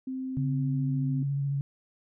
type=tone; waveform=sine; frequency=260.8 Hz; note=C4; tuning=5 cents flat; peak=-31 dBFS; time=0.07-1.23 s; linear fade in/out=5 ms
type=tone with vibrato; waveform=sine; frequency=139.9 Hz; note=C#3; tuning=16 cents sharp; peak=-26 dBFS; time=0.37-1.61 s; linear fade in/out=0 ms; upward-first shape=triangle; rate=14 Hz; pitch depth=25 cents each way
effects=none